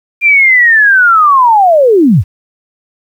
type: linear sweep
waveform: sine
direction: down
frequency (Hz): 2405 to 65.8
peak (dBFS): -3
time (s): 0.21-2.24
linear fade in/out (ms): 50
effects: 7-bit